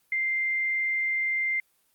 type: tone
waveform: sine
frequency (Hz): 2093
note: C7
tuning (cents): 0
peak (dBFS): -24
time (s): 0.12-1.6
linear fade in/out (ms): 2
effects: white hiss -68 dBFS RMS until 1.94 s + Opus 24 kbps